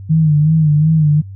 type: tone with vibrato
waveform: sine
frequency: 154.1 Hz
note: D#3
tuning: 16 cents flat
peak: -8 dBFS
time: 0.09-1.22 s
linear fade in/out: 20 ms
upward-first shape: sine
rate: 2.7 Hz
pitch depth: 71 cents each way
effects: added 97 Hz sine -28 dBFS peak until 1.35 s